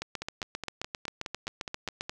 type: two click trains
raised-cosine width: 0.2 ms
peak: -18 / -16 dBFS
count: 10 / 16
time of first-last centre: 0.22-2.095 / 0.02-2.009 s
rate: 4.8 / 7.54 Hz
effects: none